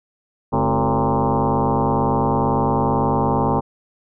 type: tone with frequency modulation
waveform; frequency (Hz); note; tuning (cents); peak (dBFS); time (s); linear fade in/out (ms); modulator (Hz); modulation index
sine; 329.6; E4; 0; -15; 0.52-3.61; 20; 118; 5.9
effects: none